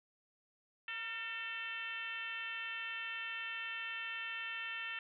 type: tone with frequency modulation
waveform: sine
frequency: 2236 Hz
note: C#7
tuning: 14 cents sharp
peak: -39 dBFS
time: 0.88-4.99 s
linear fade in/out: 2 ms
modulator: 432 Hz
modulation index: 1.9
effects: none